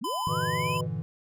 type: linear sweep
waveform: sine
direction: up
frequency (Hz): 174.61 to 2724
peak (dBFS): -33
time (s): 0.01-0.78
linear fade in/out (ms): 10
type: tone with vibrato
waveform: square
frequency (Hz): 1010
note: B5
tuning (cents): +39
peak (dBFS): -30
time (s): 0.04-0.81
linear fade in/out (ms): 5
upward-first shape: sine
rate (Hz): 20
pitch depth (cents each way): 10
type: chord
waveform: triangle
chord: E half-diminished seventh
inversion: first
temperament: equal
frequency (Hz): 98 / 116.54 / 146.83 / 164.81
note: G2 / Bb2 / D3 / E3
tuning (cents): 0 / 0 / 0 / 0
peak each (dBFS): -36 / -34 / -32 / -31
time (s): 0.27-1.02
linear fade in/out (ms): 0
type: harmonic tone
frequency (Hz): 123.7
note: B2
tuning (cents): +3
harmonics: 3 / 4 / 5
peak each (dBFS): -41 / -33 / -43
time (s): 0.27-0.88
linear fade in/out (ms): 50
effects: none